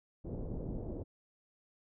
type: low-pass noise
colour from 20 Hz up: pink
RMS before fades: -40 dBFS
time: 0.24-1.04 s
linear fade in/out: 20 ms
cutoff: 540 Hz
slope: 24 dB/octave
effects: none